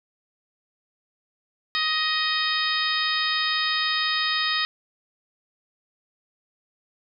harmonic tone, 626 Hz, D#5, 10 cents sharp, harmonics 2 / 3 / 4 / 5 / 6 / 7 / 8, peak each -29 / -27 / -32 / -32 / -27 / -32 / -31 dBFS, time 1.75-4.65 s, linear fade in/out 0 ms, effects none

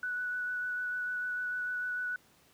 sine tone with vibrato, 1480 Hz, F#6, in tune, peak -32 dBFS, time 0.03-2.16 s, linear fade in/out 2 ms, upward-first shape sine, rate 6.7 Hz, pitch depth 13 cents each way, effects pink hiss -64 dBFS RMS until 2.53 s + high-pass 80 Hz 12 dB/octave

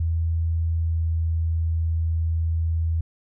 sine tone with pitch glide, 82.3 to 81.78 Hz, E2 to E2, -2 to -13 cents, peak -20 dBFS, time 0-3.01 s, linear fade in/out 5 ms, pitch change -11 cents, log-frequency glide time 0.74-1.06 s, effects none

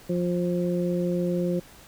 harmonic tone, 176.3 Hz, F3, 17 cents sharp, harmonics 1 / 2 / 3, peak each -25 / -28 / -30 dBFS, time 0.09-1.6 s, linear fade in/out 10 ms, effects pink hiss -50 dBFS RMS until 1.87 s

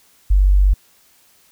sine tone, 48.09 Hz, G1, 32 cents flat, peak -9 dBFS, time 0.3-0.74 s, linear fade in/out 10 ms, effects white hiss -54 dBFS RMS until 1.51 s

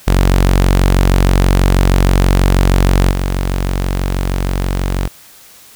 sawtooth tone with level steps, 46.25 Hz, F#1, in tune, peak -4 / -10 dBFS, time 0.07-5.08 s, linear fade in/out 10 ms, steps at 3.1 s, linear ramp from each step 20 ms, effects white hiss -41 dBFS RMS until 5.75 s

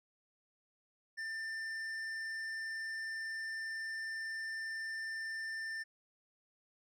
triangle tone with hard clipping, 1789 Hz, A6, 28 cents sharp, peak -40 dBFS, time 1.17-5.84 s, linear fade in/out 20 ms, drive 11 dB, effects none

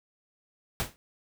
pink noise with exponential decay, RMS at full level -26 dBFS, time 0.8-0.96 s, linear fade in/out 0 ms, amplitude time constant 33 ms, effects none

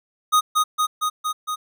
square tone with echo, 1244 Hz, D#6, 1 cent flat, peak -14 dBFS, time 0.32-0.41 s, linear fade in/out 20 ms, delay 230 ms, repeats 5, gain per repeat -2 dB, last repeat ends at 1.56 s, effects none

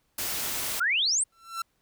white noise, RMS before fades -31 dBFS, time 0.18-0.8 s, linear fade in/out 5 ms
sine exponential sweep, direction up, 1319 to 9170 Hz, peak -22 dBFS, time 0.8-1.24 s, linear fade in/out 10 ms
45% pulse tone with exponential growth, 1346 Hz, E6, 36 cents sharp, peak -27 dBFS, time 1.32-1.62 s, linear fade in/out 5 ms, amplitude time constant 65 ms
effects pink hiss -72 dBFS RMS until 1.81 s

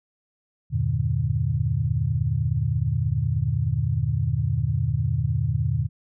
sine chord, E half-diminished seventh, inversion none, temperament just, 82.41 / 98.89 / 118.67 / 148.33 Hz, E2 / G2 / Bb2 / D3, 0 / +16 / +31 / +18 cents, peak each -28 / -28 / -24 / -26 dBFS, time 0.7-5.89 s, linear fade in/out 50 ms, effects none

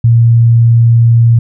sine tone, 116.54 Hz, A#2, in tune, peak -3 dBFS, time 0.04-1.39 s, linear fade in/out 5 ms, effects none

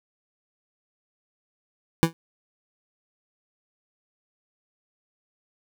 25% pulse tone with exponential decay, 164.81 Hz, E3, in tune, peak -7 dBFS, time 2.03-2.13 s, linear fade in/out 0 ms, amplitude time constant 20 ms, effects none

